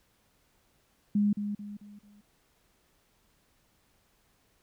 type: tone with echo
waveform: sine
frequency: 205.8 Hz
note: G#3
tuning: 16 cents flat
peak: -22 dBFS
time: 1.15-1.33 s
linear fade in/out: 5 ms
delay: 220 ms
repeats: 4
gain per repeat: -8 dB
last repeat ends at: 2.21 s
effects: pink hiss -69 dBFS RMS until 4.62 s